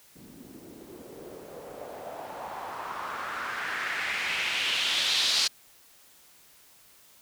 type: noise with low-pass filter sweep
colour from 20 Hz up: blue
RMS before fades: -32 dBFS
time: 0.15-5.48 s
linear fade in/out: 10 ms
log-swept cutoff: 220 to 4500 Hz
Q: 2.7
effects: white hiss -57 dBFS RMS until 7.21 s